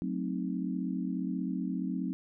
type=chord; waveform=sine; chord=F# diminished seventh; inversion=none; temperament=equal; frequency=185 / 220 / 261.6 / 311.1 Hz; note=F#3 / A3 / C4 / Eb4; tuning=0 / 0 / 0 / 0 cents; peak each=-34 / -39 / -35 / -39 dBFS; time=0.02-2.13 s; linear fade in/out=0 ms; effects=none